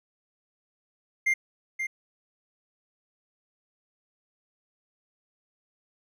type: tone with echo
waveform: triangle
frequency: 2100 Hz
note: C7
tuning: 6 cents sharp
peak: -19 dBFS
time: 1.26-1.34 s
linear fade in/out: 10 ms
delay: 530 ms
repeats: 1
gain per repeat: -7 dB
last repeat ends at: 1.87 s
effects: none